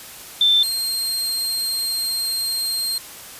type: tone pair in turn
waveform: sine / sawtooth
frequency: 3551 / 4195 Hz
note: A7 / C8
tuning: +15 / +4 cents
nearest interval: minor third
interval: 289 cents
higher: second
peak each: -12 / -18 dBFS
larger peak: first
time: 0.41-0.63 / 0.63-2.98 s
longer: second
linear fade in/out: 2 ms
effects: white hiss -38 dBFS RMS until 3.39 s + resampled to 32000 Hz